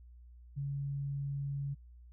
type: tone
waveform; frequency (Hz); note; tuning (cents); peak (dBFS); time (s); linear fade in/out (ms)
sine; 140; C#3; +18; -34; 0.56-1.75; 20
effects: added 60 Hz sine -52 dBFS peak until 2.12 s